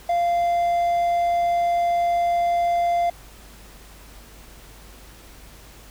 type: tone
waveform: triangle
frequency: 693 Hz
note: F5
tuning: 14 cents flat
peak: -16 dBFS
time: 0.09-3.1 s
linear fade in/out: 5 ms
effects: added 50 Hz sine -46 dBFS peak until 5.9 s + pink hiss -47 dBFS RMS until 5.9 s